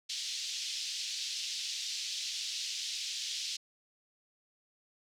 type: band-pass noise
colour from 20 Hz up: white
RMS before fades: -38 dBFS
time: 0.09-3.57 s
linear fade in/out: 10 ms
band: 3000 to 5700 Hz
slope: 24 dB/octave
effects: none